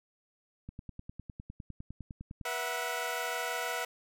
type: click train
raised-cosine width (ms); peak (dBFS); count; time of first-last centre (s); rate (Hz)
5; -30; 18; 0.69-2.412; 9.87
type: chord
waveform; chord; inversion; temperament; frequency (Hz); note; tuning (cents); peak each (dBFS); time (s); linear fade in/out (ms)
15% pulse; B suspended fourth; none; equal with one note detuned; 484.6 / 659.3 / 740; B4 / E5 / F#5; -33 / 0 / 0; -31; 2.45-3.85; 5
effects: none